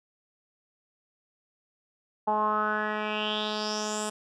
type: tone with low-pass filter sweep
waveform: 10% pulse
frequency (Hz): 212.6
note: G#3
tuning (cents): +41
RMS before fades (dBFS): -29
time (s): 2.27-4.1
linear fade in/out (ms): 10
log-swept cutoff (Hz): 860 to 8700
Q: 5.9
effects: none